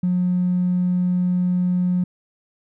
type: tone with tanh clipping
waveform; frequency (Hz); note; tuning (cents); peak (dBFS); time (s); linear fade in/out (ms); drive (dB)
triangle; 180; F#3; -47; -16; 0.03-2.04; 5; 1
effects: none